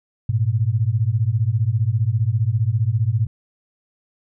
sine beating tone pair, 103.83 / 118.83 Hz, G#2 / A#2, 0 / +34 cents, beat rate 15 Hz, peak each -19 dBFS, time 0.29-3.27 s, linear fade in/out 5 ms, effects none

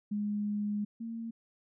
sine tone pair in turn, 207.4 / 228.4 Hz, G#3 / A#3, -2 / -35 cents, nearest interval major second, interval 167 cents, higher second, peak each -30 / -36 dBFS, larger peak first, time 0.11-0.85 / 1-1.31 s, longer first, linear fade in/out 10 ms, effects none

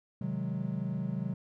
triangle chord, Ab dominant seventh, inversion first, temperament equal, 130.81 / 155.56 / 185 / 207.7 Hz, C3 / Eb3 / Gb3 / Ab3, 0 / 0 / 0 / 0 cents, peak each -35 / -36 / -33 / -37 dBFS, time 0.21-1.34 s, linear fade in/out 5 ms, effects none

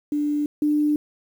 sine tone pair in turn, 294.5 / 297.9 Hz, D4 / D4, +5 / +25 cents, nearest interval unison, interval 20 cents, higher second, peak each -20 / -17 dBFS, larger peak second, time 0.12-0.46 / 0.62-0.96 s, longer neither, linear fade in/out 2 ms, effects 8-bit

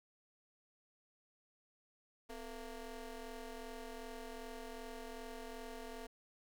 20% pulse ring-modulated tone, 233.3 Hz, A#3, 2 cents sharp, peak -38 dBFS, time 2.29-6.07 s, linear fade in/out 10 ms, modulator 212 Hz, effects none

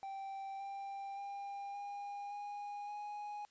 triangle tone with pitch steps, 781 / 790.5 / 800.2 / 809.9 / 819.8 / 829.8 Hz, G5 / G5 / G5 / G#5 / G#5 / G#5, -7 / +14 / +35 / -44 / -23 / -2 cents, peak -40 dBFS, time 0.03-3.45 s, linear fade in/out 0 ms, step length 570 ms, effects white hiss -71 dBFS RMS until 3.5 s + resampled to 16000 Hz

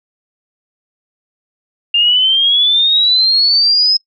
sine exponential sweep, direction up, 2794 to 5140 Hz, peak -8 dBFS, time 1.94-3.97 s, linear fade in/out 5 ms, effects noise-tail reverb RT60 0.1 s tail -22 dB re dry

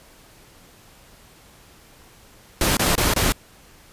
pink noise bursts, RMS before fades -19 dBFS, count 4, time 2.61-3.322 s, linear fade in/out 2 ms, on 160 ms, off 24 ms, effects pink hiss -50 dBFS RMS until 3.92 s + resampled to 32000 Hz

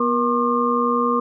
sine tone cluster, 242.9 / 475.5 / 1069 / 1200 Hz, B3 / A#4 / C6 / D6, -29 / +34 / +37 / +37 cents, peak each -22 dBFS, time 0-1.2 s, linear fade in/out 5 ms, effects none

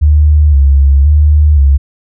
sine tone with vibrato, 72 Hz, D2, 34 cents flat, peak -3 dBFS, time 0.01-1.78 s, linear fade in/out 20 ms, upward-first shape square, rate 0.96 Hz, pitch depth 68 cents each way, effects none

